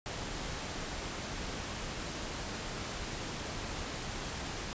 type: noise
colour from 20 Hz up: pink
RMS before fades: -39 dBFS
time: 0.06-4.73 s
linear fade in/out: 0 ms
effects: resampled to 16000 Hz